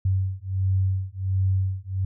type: beating tone pair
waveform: sine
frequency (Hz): 94.4 / 95.8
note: F#2 / G2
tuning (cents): +35 / -39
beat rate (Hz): 1.4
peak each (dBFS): -24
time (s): 0.05-2.05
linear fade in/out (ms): 5
effects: none